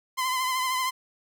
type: tone with vibrato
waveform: sawtooth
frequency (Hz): 1027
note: C6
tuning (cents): -33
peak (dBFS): -21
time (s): 0.17-0.91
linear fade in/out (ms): 20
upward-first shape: triangle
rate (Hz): 13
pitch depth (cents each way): 46
effects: none